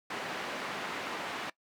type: band-pass noise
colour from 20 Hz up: white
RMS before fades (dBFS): -38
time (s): 0.1-1.5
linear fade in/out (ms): 5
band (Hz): 200 to 2000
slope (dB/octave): 12
effects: noise-tail reverb RT60 0.1 s tail -21 dB re dry